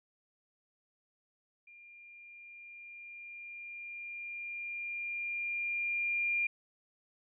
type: tone with level ramp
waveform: sine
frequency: 2400 Hz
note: D7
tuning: 37 cents sharp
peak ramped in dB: -53 to -28 dBFS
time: 1.67-6.47 s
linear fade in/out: 5 ms
effects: none